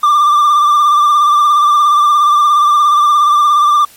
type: tone with vibrato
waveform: triangle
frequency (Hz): 1183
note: D6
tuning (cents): +12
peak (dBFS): -4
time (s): 0.03-3.85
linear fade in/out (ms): 5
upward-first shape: sine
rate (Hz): 17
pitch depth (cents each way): 37
effects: white hiss -41 dBFS RMS until 3.96 s + MP3 64 kbps